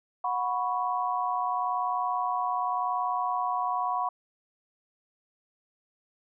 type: chord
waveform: sine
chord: F# suspended fourth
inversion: none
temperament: equal with one note detuned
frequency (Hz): 730.2 / 987.8 / 1108.7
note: F#5 / B5 / C#6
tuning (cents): -23 / 0 / 0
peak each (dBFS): -30 / -30 / -31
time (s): 0.24-4.09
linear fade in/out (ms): 5
effects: none